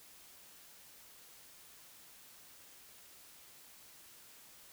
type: silence
effects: white hiss -58 dBFS RMS until 4.72 s